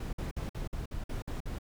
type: noise bursts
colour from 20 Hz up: brown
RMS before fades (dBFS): -36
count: 9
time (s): 0-1.586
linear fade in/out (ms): 5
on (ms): 130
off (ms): 52
effects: none